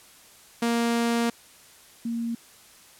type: tone pair in turn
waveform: sawtooth / sine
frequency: 234 / 232.4 Hz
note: A#3 / A#3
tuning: +7 / -5 cents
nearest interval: unison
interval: 12 cents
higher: first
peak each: -18 / -26 dBFS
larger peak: first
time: 0.62-1.3 / 2.05-2.35 s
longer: first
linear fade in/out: 5 ms
effects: white hiss -52 dBFS RMS until 2.99 s + low-pass 12000 Hz 12 dB/octave